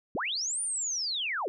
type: linear two-way sweep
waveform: sine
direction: up then down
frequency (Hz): 138.5 to 9440 to 314.2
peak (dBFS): -29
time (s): 0.15-1.48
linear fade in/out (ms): 0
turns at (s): 0.62
effects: none